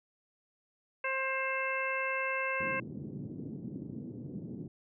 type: harmonic tone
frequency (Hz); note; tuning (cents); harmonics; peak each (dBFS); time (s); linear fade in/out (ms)
530; C5; +22; 1 / 2 / 3 / 4 / 5; -37 / -37 / -37 / -37 / -37; 1.04-2.8; 5
type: band-pass noise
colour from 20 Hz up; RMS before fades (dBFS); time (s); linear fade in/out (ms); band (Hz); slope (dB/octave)
pink; -42; 2.6-4.68; 5; 130 to 320; 24
effects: none